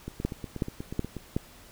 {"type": "two click trains", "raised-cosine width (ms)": 3, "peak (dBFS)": [-13, -22], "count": [4, 10], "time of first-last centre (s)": [[0.25, 1.365], [0.08, 1.167]], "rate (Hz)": [2.69, 8.28], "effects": ["pink hiss -52 dBFS RMS until 1.71 s"]}